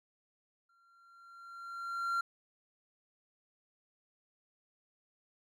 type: tone with exponential growth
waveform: triangle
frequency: 1376 Hz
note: F6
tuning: 26 cents flat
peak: -27 dBFS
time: 0.69-2.21 s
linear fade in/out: 5 ms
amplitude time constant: 330 ms
effects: none